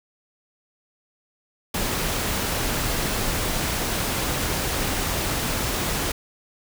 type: noise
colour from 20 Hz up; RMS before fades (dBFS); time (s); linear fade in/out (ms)
pink; -25; 1.74-6.12; 5
effects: none